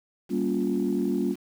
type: chord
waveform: sine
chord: G half-diminished seventh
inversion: none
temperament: just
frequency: 196 / 235.2 / 282.2 / 352.8 Hz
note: G3 / Bb3 / Db4 / F4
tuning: 0 / +16 / +31 / +18 cents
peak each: -28 dBFS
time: 0.29-1.36 s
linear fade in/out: 50 ms
effects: tanh soft clip ceiling -15 dBFS + 8-bit